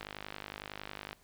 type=click train; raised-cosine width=0.3 ms; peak=-24 dBFS; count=58; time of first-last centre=0.01-1.13 s; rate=50.9 Hz; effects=pink hiss -65 dBFS RMS until 1.23 s